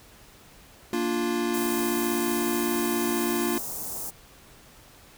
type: chord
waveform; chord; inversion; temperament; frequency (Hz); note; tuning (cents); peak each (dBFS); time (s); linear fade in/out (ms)
square; Bb major; none; equal; 233.1 / 293.7 / 349.2; Bb3 / D4 / F4; 0 / 0 / 0; -30 / -32 / -28; 0.93-3.58; 2
type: band-stop noise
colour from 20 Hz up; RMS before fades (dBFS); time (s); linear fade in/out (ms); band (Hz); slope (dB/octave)
white; -34; 1.53-4.11; 20; 1000 to 6100; 24
effects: pink hiss -52 dBFS RMS until 5.17 s